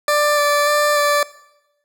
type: tone with vibrato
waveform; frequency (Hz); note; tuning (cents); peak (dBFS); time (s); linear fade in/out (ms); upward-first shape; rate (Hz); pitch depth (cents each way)
20% pulse; 587.3; D5; 0; -9; 0.08-1.23; 2; square; 1.7; 11
effects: noise-tail reverb RT60 0.9 s tail -19 dB re dry